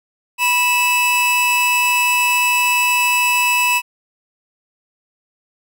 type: tone pair together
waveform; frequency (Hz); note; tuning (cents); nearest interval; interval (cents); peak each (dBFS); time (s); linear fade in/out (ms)
45% pulse; 980.3 / 2617; B5 / E7; -13 / -13; octave + perfect fourth; 1700; -18 / -15; 0.38-3.82; 50
effects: none